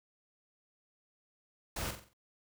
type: noise with echo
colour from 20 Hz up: pink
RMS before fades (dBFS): -38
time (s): 1.76-1.91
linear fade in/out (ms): 5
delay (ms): 45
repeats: 5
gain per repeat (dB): -7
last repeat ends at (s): 2.135
effects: none